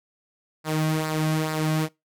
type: tone with flanger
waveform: sawtooth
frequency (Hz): 156.3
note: D#3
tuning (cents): +8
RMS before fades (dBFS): -24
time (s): 0.64-1.89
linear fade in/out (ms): 50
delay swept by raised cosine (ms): 0.31 to 2.31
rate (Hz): 2.3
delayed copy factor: -0.55
effects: noise-tail reverb RT60 0.2 s tail -22 dB re dry + MP3 96 kbps